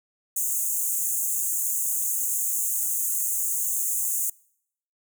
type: high-pass noise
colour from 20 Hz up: pink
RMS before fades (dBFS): -26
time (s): 0.36-4.3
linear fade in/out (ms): 5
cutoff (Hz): 6500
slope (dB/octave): 96
effects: noise-tail reverb RT60 0.7 s tail -25 dB re dry